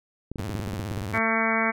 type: clicks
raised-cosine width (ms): 3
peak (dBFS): -20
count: 12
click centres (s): 0.316 / 0.358 / 0.398 / 0.496 / 0.552 / 0.596 / 0.676 / 0.735 / 0.796 / 0.915 / 0.976 / 1.019
type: tone with vibrato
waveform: sawtooth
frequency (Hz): 100.5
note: G2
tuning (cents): +44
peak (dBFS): -26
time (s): 0.38-1.19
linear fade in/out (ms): 10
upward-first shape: sine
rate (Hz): 17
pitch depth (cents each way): 230
type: harmonic tone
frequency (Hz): 224.3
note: A3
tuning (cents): +34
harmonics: 1 / 2 / 3 / 4 / 5 / 6 / 7 / 8 / 9 / 10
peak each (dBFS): -28 / -33 / -30 / -32 / -31 / -31 / -31 / -33 / -30 / -28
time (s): 1.13-1.72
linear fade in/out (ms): 20
effects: none